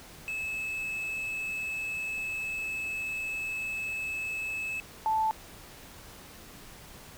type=tone pair in turn; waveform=triangle / sine; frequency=2600 / 877.5 Hz; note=E7 / A5; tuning=-24 / -5 cents; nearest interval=octave + perfect fifth; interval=1881 cents; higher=first; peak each=-30 / -24 dBFS; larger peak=second; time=0.28-4.8 / 5.06-5.31 s; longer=first; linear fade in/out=0 ms; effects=pink hiss -49 dBFS RMS until 7.17 s